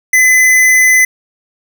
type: tone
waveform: square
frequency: 2021 Hz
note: B6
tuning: 39 cents sharp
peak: -6 dBFS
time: 0.13-1.05 s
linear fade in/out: 5 ms
effects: none